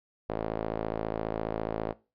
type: tone with band-pass filter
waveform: sawtooth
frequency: 54.7 Hz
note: A1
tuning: 9 cents flat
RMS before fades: -33 dBFS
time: 0.29-1.93 s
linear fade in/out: 10 ms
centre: 560 Hz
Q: 1.6
effects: noise-tail reverb RT60 0.3 s tail -20 dB re dry + resampled to 11025 Hz